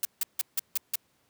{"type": "noise bursts", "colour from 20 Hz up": "blue", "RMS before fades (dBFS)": -27, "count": 6, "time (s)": [0.03, 0.956], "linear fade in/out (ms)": 2, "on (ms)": 21, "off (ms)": 160, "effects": ["pink hiss -69 dBFS RMS until 1.29 s", "high-pass 100 Hz 12 dB/octave"]}